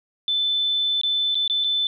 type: tone with dropouts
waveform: sine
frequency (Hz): 3520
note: A7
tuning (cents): 0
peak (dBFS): -19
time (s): 0.28-1.87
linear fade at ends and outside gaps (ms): 1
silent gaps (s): 1.014-1.034 / 1.346-1.353 / 1.478-1.498 / 1.64-1.644
effects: none